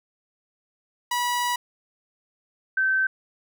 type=tone pair in turn; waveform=sawtooth / sine; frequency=973 / 1544.5 Hz; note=B5 / G6; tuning=-26 / -26 cents; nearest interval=minor sixth; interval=800 cents; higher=second; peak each=-19 dBFS; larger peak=neither; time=1.11-1.56 / 2.77-3.07 s; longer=first; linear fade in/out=5 ms; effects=none